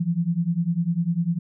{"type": "beating tone pair", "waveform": "sine", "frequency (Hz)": [164.81, 174.81], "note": ["E3", "F3"], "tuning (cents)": [0, 2], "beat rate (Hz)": 10, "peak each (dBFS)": [-24, -23], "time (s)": [0, 1.39], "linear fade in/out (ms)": 10, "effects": []}